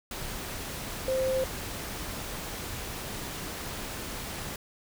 sine tone in noise, 523.3 Hz, C5, in tune, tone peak -25 dBFS, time 1.08-1.44 s, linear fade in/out 2 ms, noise pink, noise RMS -37 dBFS, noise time 0.11-4.56 s, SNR +9 dB, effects none

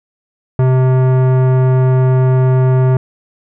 sine tone with tanh clipping, 129.2 Hz, C3, 21 cents flat, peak -10 dBFS, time 0.59-2.97 s, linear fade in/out 2 ms, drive 17 dB, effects none

